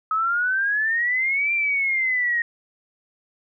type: exponential two-way sweep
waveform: sine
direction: up then down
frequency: 1271 to 2378 to 1865 Hz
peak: -19 dBFS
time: 0.11-2.42 s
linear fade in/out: 2 ms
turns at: 1.53 s
effects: none